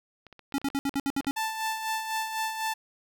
clicks, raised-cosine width 0.3 ms, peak -32 dBFS, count 10, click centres 0.267 / 0.327 / 0.393 / 0.523 / 0.616 / 0.702 / 0.892 / 0.941 / 1.211 / 1.246 s
square tone bursts, 277.2 Hz, C#4, in tune, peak -26 dBFS, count 8, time 0.54-1.31 s, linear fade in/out 0 ms, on 42 ms, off 62 ms
sawtooth tone with tremolo, 882 Hz, A5, 4 cents sharp, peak -23 dBFS, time 1.36-2.74 s, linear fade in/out 10 ms, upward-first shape sine, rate 4 Hz, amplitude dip 55%
effects 10-bit

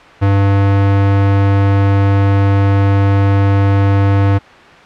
square tone, 99 Hz, G2, 18 cents sharp, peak -9 dBFS, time 0.21-4.39 s, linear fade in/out 20 ms, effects white hiss -37 dBFS RMS until 4.85 s + low-pass 2000 Hz 12 dB/octave

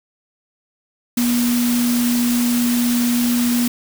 sine tone in noise, 241.1 Hz, B3, 41 cents flat, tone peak -15 dBFS, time 1.17-3.68 s, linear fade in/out 5 ms, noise white, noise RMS -25 dBFS, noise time 1.17-3.68 s, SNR +7 dB, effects none

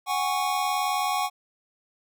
square chord, F# suspended second, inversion none, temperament equal with one note detuned, 740 / 819.2 / 1108.7 Hz, F#5 / G#5 / C#6, 0 / -24 / 0 cents, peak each -29 dBFS, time 0.06-1.3 s, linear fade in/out 50 ms, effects none

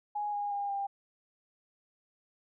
sine tone with pitch steps, 830.6 / 819.2 / 807.9 / 796.8 Hz, G#5 / G#5 / G#5 / G5, 0 / -24 / -48 / +28 cents, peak -31 dBFS, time 0.15-0.87 s, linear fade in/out 10 ms, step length 180 ms, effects none

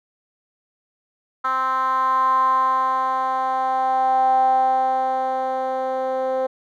10% pulse tone with band-pass filter sweep, 261.1 Hz, C4, 3 cents flat, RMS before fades -20 dBFS, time 1.44-6.47 s, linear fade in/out 10 ms, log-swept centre 1200 to 580 Hz, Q 8.2, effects none

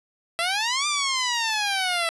10% pulse exponential two-way sweep, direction up then down, 659.3 to 1204 to 659.3 Hz, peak -14 dBFS, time 0.39-2.09 s, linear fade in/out 0 ms, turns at 0.87 s, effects resampled to 24000 Hz + 9-bit

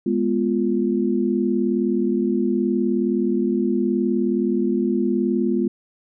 sine chord, F diminished, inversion first, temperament equal, 207.7 / 246.9 / 349.2 Hz, Ab3 / Cb4 / F4, 0 / 0 / 0 cents, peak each -22 dBFS, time 0.06-5.68 s, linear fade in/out 5 ms, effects none

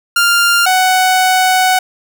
sawtooth tone pair in turn, 1396.9 / 744.7 Hz, F6 / F#5, 0 / +11 cents, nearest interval major seventh, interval 1089 cents, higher first, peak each -5 dBFS, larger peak neither, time 0.16-0.66 / 0.66-1.79 s, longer second, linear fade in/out 5 ms, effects none

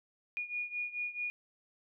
sine beating tone pair, 2442 / 2446.6 Hz, D#7 / D#7, -33 / -30 cents, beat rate 4.6 Hz, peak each -37 / -40 dBFS, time 0.37-1.3 s, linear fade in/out 0 ms, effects none

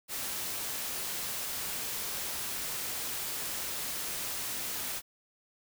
white noise, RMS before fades -36 dBFS, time 0.08-5.02 s, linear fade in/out 50 ms, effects none

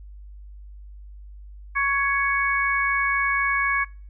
harmonic tone, 556 Hz, C#5, 5 cents sharp, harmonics 2 / 3 / 4, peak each -24 / -24 / -24 dBFS, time 1.75-3.85 s, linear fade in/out 20 ms, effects noise-tail reverb RT60 0.4 s tail -25 dB re dry + added 50 Hz sine -39 dBFS peak until 4.09 s

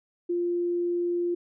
sine tone, 348.7 Hz, F4, 3 cents flat, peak -24 dBFS, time 0.29-1.35 s, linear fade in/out 10 ms, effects none

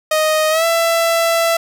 sawtooth tone with pitch glide, 622.3 to 667 Hz, D#5 to E5, 0 to +20 cents, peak -9 dBFS, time 0.11-1.57 s, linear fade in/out 5 ms, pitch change +120 cents, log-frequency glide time 0.5-0.65 s, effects none

